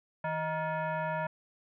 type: tone with frequency modulation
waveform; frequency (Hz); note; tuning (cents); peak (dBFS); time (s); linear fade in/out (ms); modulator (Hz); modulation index
sine; 160.5; E3; -46; -30; 0.24-1.27; 5; 785; 1.7
effects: none